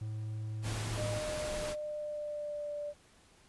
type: tone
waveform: triangle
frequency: 108.5 Hz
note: A2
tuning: 24 cents flat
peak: -34 dBFS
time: 0.01-1.19 s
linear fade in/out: 5 ms
type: noise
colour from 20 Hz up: pink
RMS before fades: -40 dBFS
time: 0.62-1.76 s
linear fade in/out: 50 ms
type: tone with pitch glide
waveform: sine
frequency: 610 to 587.9 Hz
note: D#5 to D5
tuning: -34 to +2 cents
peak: -36 dBFS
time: 0.95-2.94 s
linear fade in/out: 50 ms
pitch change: -64 cents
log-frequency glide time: 1.27-2.73 s
effects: pink hiss -63 dBFS RMS until 3.48 s + resampled to 24000 Hz